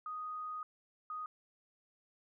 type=tone bursts at uneven times; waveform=sine; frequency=1244.5 Hz; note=D#6; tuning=in tune; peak=-39 dBFS; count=2; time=0.06-0.63 / 1.1-1.26 s; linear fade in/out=2 ms; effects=none